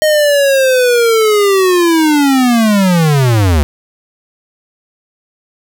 square linear sweep, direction down, 622.3 to 69.3 Hz, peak -8 dBFS, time 0.02-3.63 s, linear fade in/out 0 ms, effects none

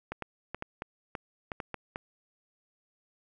clicks, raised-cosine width 0.5 ms, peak -20 dBFS, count 10, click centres 0.12 / 0.223 / 0.546 / 0.624 / 0.821 / 1.152 / 1.518 / 1.602 / 1.743 / 1.959 s, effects none

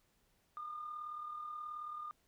sine tone with amplitude modulation, 1214 Hz, D#6, 43 cents flat, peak -39 dBFS, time 0.57-2.11 s, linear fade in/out 0 ms, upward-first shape sine, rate 38.6 Hz, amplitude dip 50%, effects tanh soft clip ceiling -35 dBFS + pink hiss -75 dBFS RMS until 2.27 s

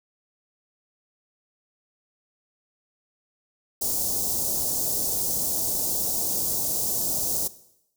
white band-stop noise, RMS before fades -26 dBFS, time 3.81-7.48 s, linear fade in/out 10 ms, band 730 to 5400 Hz, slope 24 dB/octave, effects noise-tail reverb RT60 0.8 s tail -17 dB re dry

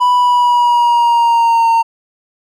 triangle tone with pitch glide, 987.8 to 916.3 Hz, B5 to A#5, 0 to -30 cents, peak -6 dBFS, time 0-1.83 s, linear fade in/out 20 ms, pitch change -130 cents, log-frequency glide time 0.13-1.68 s, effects none

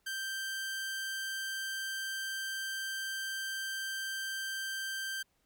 sawtooth tone, 1568 Hz, G6, in tune, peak -32 dBFS, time 0.06-5.23 s, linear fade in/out 10 ms, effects pink hiss -75 dBFS RMS until 5.45 s

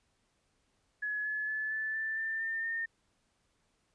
sine tone with pitch steps, 1695 / 1712.7 / 1730.6 / 1748.7 / 1767 / 1785.4 / 1804.1 / 1823 Hz, G#6 / A6 / A6 / A6 / A6 / A6 / A6 / A#6, +35 / -47 / -29 / -11 / +7 / +25 / +43 / -39 cents, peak -32 dBFS, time 1.02-2.86 s, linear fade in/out 10 ms, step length 230 ms, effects pink hiss -75 dBFS RMS until 3.94 s + resampled to 22050 Hz

